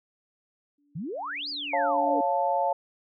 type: tone with exponential growth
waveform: sine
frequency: 288.9 Hz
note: D4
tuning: 28 cents flat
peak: -27 dBFS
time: 0.78-2.21 s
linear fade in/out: 5 ms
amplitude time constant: 310 ms
type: exponential two-way sweep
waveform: sine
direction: up then down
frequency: 138.59 to 5090 to 424.6 Hz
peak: -31 dBFS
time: 0.95-2.2 s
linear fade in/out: 10 ms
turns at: 1.49 s
type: chord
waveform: sine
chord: Db augmented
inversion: none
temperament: equal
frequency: 554.4 / 698.5 / 880 Hz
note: Db5 / F5 / A5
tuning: 0 / 0 / 0 cents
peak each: -28 / -27 / -26 dBFS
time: 1.73-2.73 s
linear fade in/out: 5 ms
effects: none